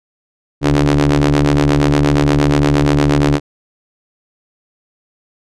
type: ring-modulated tone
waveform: sawtooth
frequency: 73.42 Hz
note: D2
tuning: in tune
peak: -3 dBFS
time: 0.61-3.4 s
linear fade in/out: 50 ms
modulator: 216 Hz
effects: low-pass 7000 Hz 12 dB/octave